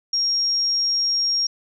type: tone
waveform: sine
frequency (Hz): 5580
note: F8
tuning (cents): -2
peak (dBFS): -18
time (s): 0.13-1.47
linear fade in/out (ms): 5
effects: none